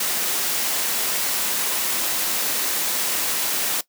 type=noise; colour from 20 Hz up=white; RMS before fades=-23 dBFS; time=0-3.81 s; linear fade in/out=5 ms; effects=noise-tail reverb RT60 0.1 s tail -18 dB re dry + high-pass 200 Hz 12 dB/octave